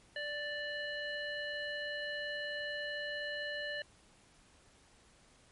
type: harmonic tone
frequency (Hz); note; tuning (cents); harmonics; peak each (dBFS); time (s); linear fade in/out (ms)
587.3; D5; 0; 1 / 3 / 5 / 7; -42 / -39 / -45 / -49; 0.16-3.82; 2
effects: pink hiss -64 dBFS RMS until 5.51 s + MP3 48 kbps